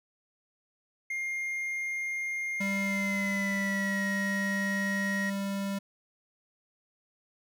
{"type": "tone with pitch glide", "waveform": "triangle", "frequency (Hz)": [2120, 1888.7], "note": ["C7", "A#6"], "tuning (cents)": [22, 22], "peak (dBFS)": -29, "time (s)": [1.1, 5.3], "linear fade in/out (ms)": 5, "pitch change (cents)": -200, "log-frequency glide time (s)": [2.83, 4.05]}
{"type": "tone", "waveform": "square", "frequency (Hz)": 197.5, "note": "G3", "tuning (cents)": 13, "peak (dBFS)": -31, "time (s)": [2.6, 5.79], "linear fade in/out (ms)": 10}
{"effects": []}